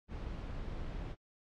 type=noise; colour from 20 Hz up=brown; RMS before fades=-41 dBFS; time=0.08-1.16 s; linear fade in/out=50 ms; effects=low-pass 4000 Hz 12 dB/octave + AAC 64 kbps